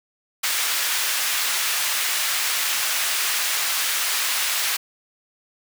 pink high-pass noise, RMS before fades -23 dBFS, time 0.43-4.77 s, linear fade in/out 10 ms, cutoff 1600 Hz, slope 12 dB/octave, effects none

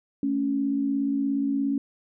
sine tone pair together, 221.2 / 278.2 Hz, A3 / C#4, +9 / +6 cents, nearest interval major third, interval 397 cents, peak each -30 / -23 dBFS, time 0.23-1.78 s, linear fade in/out 2 ms, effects none

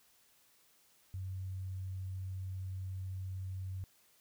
sine tone, 94.1 Hz, F#2, 30 cents sharp, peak -38 dBFS, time 1.14-3.84 s, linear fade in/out 0 ms, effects white hiss -68 dBFS RMS until 4.2 s

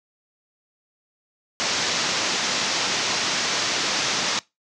white low-pass noise, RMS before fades -24 dBFS, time 1.6-4.39 s, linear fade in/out 0 ms, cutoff 6500 Hz, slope 48 dB/octave, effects noise-tail reverb RT60 0.2 s tail -22 dB re dry + high-pass 150 Hz 12 dB/octave

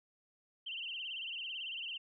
sine tone with vibrato, 2915 Hz, F#7, 26 cents flat, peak -39 dBFS, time 0.66-1.98 s, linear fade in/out 10 ms, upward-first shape sine, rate 18 Hz, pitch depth 140 cents each way, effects none

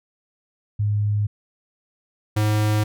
sine / square tone pair in turn, 104 / 106.43 Hz, G#2 / G#2, +3 / +43 cents, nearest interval unison, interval 40 cents, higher second, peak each -18 dBFS, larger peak neither, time 0.79-1.27 / 2.36-2.84 s, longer neither, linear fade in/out 10 ms, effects none

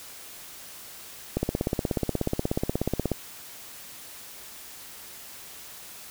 click train, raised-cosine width 2 ms, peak -11 dBFS, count 30, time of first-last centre 1.37-3.117 s, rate 16.6 Hz, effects white hiss -44 dBFS RMS until 6.1 s

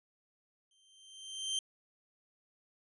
sawtooth tone with exponential growth, 3136 Hz, G7, in tune, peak -27 dBFS, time 0.71-1.59 s, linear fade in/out 2 ms, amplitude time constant 190 ms, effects resampled to 24000 Hz

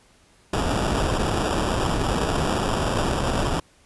pink noise with sample-and-hold, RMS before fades -23 dBFS, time 0.53-3.6 s, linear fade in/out 5 ms, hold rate 2100 Hz, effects pink hiss -57 dBFS RMS until 3.85 s + resampled to 24000 Hz

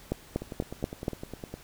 two click trains, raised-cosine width 2 ms, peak -23 / -14 dBFS, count 12 / 5, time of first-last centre 0.42-1.54 / 0.12-1.082 s, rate 9.82 / 4.16 Hz, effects pink hiss -52 dBFS RMS until 1.63 s

